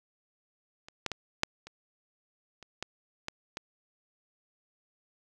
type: clicks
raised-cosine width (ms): 0.2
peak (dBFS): -29 / -13 / -17 / -7 / -28 / -30 / -17 / -17 / -19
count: 9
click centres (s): 0.885 / 1.063 / 1.117 / 1.434 / 1.67 / 2.627 / 2.826 / 3.284 / 3.571
effects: none